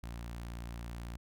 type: tone with notch filter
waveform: sawtooth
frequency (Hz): 58.27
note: A#1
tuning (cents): 0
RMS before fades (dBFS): -43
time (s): 0.03-1.17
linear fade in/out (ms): 5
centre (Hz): 440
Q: 1.6
effects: none